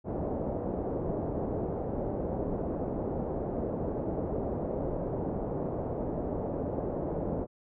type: low-pass noise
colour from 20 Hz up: white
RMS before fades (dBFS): -33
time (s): 0.04-7.47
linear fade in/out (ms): 50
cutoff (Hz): 610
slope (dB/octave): 24
effects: none